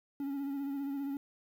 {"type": "tone with vibrato", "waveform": "triangle", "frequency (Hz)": 278.6, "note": "C#4", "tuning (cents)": 9, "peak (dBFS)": -32, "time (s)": [0.2, 1.17], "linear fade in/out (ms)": 2, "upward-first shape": "sine", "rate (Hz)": 15, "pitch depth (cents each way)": 36, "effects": ["10-bit"]}